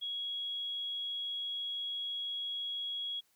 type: tone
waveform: sine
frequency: 3322 Hz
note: G#7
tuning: in tune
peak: -35 dBFS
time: 0.01-3.21 s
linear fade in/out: 20 ms
effects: white hiss -72 dBFS RMS until 3.35 s